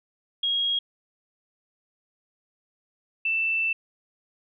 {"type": "tone pair in turn", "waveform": "sine", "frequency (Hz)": [3281, 2661], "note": ["G#7", "E7"], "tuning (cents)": [-22, 16], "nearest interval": "major third", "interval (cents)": 362, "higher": "first", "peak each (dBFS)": -22, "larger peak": "neither", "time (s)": [[0.43, 0.79], [3.25, 3.73]], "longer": "second", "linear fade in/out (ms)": 5, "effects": []}